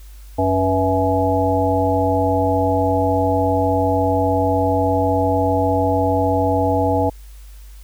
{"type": "harmonic tone with a mistuned harmonic", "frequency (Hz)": 93.5, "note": "F#2", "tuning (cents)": 19, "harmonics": [1, 3, 5, 7, 9], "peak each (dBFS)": [-21, -21, -21, -21, -21], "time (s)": [0.38, 7.1], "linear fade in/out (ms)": 10, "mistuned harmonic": 5, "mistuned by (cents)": 74, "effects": ["added 50 Hz sine -36 dBFS peak until 7.83 s", "white hiss -51 dBFS RMS until 7.83 s"]}